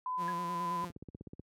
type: tone with tremolo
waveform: sine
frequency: 1009 Hz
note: B5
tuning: 37 cents sharp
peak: -32 dBFS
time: 0.06-0.85 s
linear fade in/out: 2 ms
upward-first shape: triangle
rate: 1.9 Hz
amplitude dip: 30%
type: tone with vibrato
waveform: sawtooth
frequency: 175.6 Hz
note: F3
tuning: 10 cents sharp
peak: -36 dBFS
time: 0.17-0.92 s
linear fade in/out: 50 ms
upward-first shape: square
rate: 9.3 Hz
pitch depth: 35 cents each way
type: tone with exponential decay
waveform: sine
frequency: 1666 Hz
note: G#6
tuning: 5 cents sharp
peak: -35 dBFS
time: 0.28-0.37 s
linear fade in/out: 2 ms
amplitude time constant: 19 ms
type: click train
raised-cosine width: 3 ms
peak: -32 dBFS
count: 10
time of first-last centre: 0.84-1.396 s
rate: 16.2 Hz
effects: high-pass 80 Hz 12 dB/octave